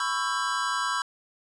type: chord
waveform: square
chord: C# half-diminished seventh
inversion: third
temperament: just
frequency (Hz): 997.9 / 1108.7 / 1330.5 / 1596.6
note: B5 / C#6 / E6 / G6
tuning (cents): +18 / 0 / +16 / +31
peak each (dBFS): -32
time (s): 0-1.02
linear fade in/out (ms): 2
effects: resampled to 22050 Hz

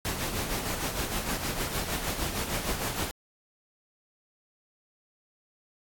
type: noise with tremolo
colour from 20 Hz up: pink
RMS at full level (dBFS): -30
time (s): 0.05-3.11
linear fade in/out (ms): 0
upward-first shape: sine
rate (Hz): 6.5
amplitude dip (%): 50
effects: AAC 64 kbps

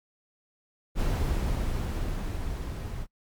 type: noise with level ramp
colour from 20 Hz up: brown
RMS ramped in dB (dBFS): -25 to -35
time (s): 0.95-3.07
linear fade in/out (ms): 50
effects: noise-tail reverb RT60 0.1 s tail -25 dB re dry + MP3 96 kbps

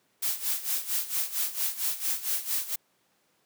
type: noise with tremolo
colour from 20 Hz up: blue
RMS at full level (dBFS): -27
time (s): 0.22-2.76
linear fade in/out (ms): 10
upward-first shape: sine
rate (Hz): 4.4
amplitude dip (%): 80
effects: pink hiss -69 dBFS RMS until 3.45 s + high-pass 200 Hz 12 dB/octave

